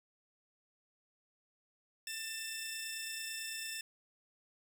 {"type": "tone pair together", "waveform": "15% pulse", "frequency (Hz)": [1785, 2663], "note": ["A6", "E7"], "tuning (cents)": [24, 17], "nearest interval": "perfect fifth", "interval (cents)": 693, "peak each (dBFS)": [-37, -35], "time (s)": [2.07, 3.81], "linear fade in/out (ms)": 2, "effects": []}